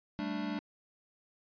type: chord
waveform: square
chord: G suspended second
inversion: none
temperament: equal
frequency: 196 / 220 / 293.7 Hz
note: G3 / A3 / D4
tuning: 0 / 0 / 0 cents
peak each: -40 / -40 / -38 dBFS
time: 0.19-0.59 s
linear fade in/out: 0 ms
effects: resampled to 11025 Hz